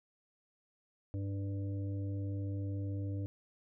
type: harmonic tone with a mistuned harmonic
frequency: 98.5 Hz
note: G2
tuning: 9 cents sharp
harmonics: 1 / 3 / 5 / 6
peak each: -35 / -43 / -51 / -56 dBFS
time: 1.14-3.26 s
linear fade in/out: 0 ms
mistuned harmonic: 1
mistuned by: +27 cents
effects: none